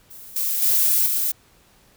violet noise with level steps, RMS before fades -41 / -23 / -18 / -22 dBFS, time 0.1-1.32 s, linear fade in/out 10 ms, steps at 0.36 / 0.62 / 1.06 s, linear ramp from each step 2 ms, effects pink hiss -56 dBFS RMS until 1.96 s

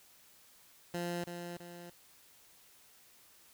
15% pulse tone with echo, 173.8 Hz, F3, 8 cents flat, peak -29 dBFS, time 0.94-1.24 s, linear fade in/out 2 ms, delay 330 ms, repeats 2, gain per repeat -6 dB, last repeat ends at 1.9 s, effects white hiss -62 dBFS RMS until 3.53 s

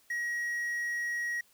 triangle tone with quantisation, 1900 Hz, A#6, 33 cents sharp, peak -29 dBFS, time 0.1-1.41 s, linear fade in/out 5 ms, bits 9, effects white hiss -65 dBFS RMS until 1.53 s

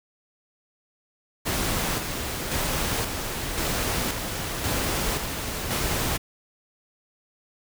pink noise with tremolo, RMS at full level -26 dBFS, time 1.45-6.18 s, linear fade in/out 20 ms, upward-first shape square, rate 0.94 Hz, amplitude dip 40%, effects none

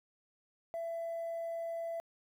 sine tone, 668 Hz, E5, 23 cents sharp, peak -34 dBFS, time 0.74-2 s, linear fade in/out 0 ms, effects tanh soft clip ceiling -34 dBFS + 11-bit

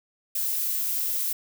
violet noise, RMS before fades -27 dBFS, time 0.35-1.33 s, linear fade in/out 5 ms, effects none

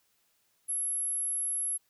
sine tone, 11175 Hz, F9, in tune, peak -29 dBFS, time 0.68-1.78 s, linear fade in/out 20 ms, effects white hiss -72 dBFS RMS until 1.89 s

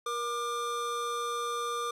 square tone pair together, 474.4 / 1195.4 Hz, A#4 / D6, +30 / +30 cents, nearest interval octave + major third, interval 1600 cents, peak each -37 / -33 dBFS, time 0.06-1.91 s, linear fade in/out 5 ms, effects low-pass 11000 Hz 12 dB/octave

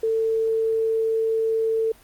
sine tone, 446.9 Hz, A4, 27 cents sharp, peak -19 dBFS, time 0.03-1.92 s, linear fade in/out 5 ms, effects pink hiss -52 dBFS RMS until 2.03 s + Opus 48 kbps

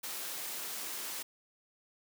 white high-pass noise, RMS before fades -40 dBFS, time 0.03-1.23 s, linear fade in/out 10 ms, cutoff 240 Hz, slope 12 dB/octave, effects none

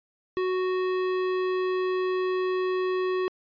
sine tone with hard clipping, 370 Hz, F#4, in tune, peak -26 dBFS, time 0.37-3.28 s, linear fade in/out 0 ms, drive 15 dB, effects resampled to 11025 Hz

